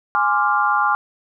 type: chord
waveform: sine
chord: D half-diminished seventh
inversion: second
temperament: equal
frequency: 830.6 / 1046.5 / 1174.7 / 1396.9 Hz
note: Ab5 / C6 / D6 / F6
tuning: 0 / 0 / 0 / 0 cents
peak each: -20 / -22 / -20 / -20 dBFS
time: 0.15-0.95 s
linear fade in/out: 0 ms
effects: none